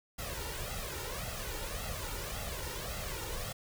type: noise with flanger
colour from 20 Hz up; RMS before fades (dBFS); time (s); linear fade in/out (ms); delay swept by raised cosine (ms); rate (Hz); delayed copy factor
pink; -39; 0.18-3.53; 10; 1.5 to 2.19; 1.8; +0.7
effects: none